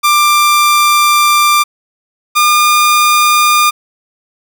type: tone pair in turn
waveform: sawtooth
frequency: 1186 / 1208.1 Hz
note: D6 / D6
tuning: +17 / +49 cents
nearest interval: unison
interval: 32 cents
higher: second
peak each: -3 dBFS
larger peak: neither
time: 0.03-1.64 / 2.35-3.71 s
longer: first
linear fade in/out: 20 ms
effects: none